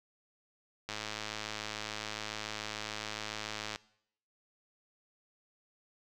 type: click train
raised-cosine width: 0.2 ms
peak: -20 dBFS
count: 308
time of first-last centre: 0.89-3.759 s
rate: 107 Hz
effects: noise-tail reverb RT60 0.7 s tail -21 dB re dry